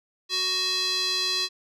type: tone with band-pass filter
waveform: square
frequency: 371.5 Hz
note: F#4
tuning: 7 cents sharp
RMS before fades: -26 dBFS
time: 0.29-1.49 s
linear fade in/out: 50 ms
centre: 4300 Hz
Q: 4.4
effects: none